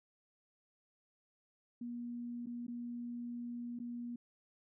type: tone with dropouts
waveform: sine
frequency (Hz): 239.5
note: A#3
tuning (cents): +47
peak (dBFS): -40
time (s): 1.81-4.16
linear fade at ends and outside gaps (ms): 5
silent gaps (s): 2.46-2.468 / 2.668-2.68 / 3.79-3.799
effects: none